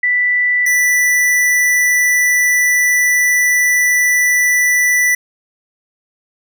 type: tone pair in turn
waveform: sine / square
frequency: 1975.5 / 1975.5 Hz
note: B6 / B6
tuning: 0 / 0 cents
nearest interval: unison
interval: 0 cents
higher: neither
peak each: -11 dBFS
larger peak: neither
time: 0.03-0.66 / 0.66-5.15 s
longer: second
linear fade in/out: 5 ms
effects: none